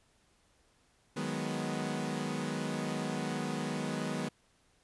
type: chord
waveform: sawtooth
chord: G# minor seventh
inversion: second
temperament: equal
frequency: 155.56 / 185 / 207.7 / 246.9 Hz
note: D#3 / F#3 / G#3 / B3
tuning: 0 / 0 / 0 / 0 cents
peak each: -35 / -36 / -35 / -34 dBFS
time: 1.16-4.29 s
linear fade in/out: 10 ms
effects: pink hiss -69 dBFS RMS until 4.83 s + resampled to 24000 Hz